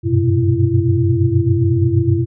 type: tone cluster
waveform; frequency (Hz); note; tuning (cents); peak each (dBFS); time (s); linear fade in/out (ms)
sine; 93.5 / 100.2 / 119.7 / 127.9 / 336.4; F#2 / G2 / A#2 / C3 / E4; +19 / +38 / +46 / -39 / +35; -18; 0.03-2.26; 50
effects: none